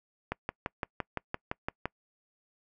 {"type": "click train", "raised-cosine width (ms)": 0.5, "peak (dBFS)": -16, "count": 10, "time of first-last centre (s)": [0.32, 1.856], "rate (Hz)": 5.86, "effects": ["noise-tail reverb RT60 0.1 s tail -26 dB re dry"]}